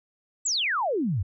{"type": "exponential sweep", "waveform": "sine", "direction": "down", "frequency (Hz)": [8040, 83], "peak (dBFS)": -23, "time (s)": [0.45, 1.23], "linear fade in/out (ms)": 10, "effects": []}